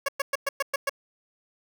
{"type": "tone bursts", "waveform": "15% pulse", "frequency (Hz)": 554.4, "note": "C#5", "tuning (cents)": 0, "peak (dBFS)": -17, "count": 7, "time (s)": [0.06, 0.895], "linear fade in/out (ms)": 5, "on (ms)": 25, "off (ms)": 110, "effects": []}